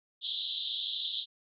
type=band-pass noise; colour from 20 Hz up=white; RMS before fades=-36 dBFS; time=0.21-1.26 s; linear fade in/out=50 ms; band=3200 to 3900 Hz; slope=96 dB/octave; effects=none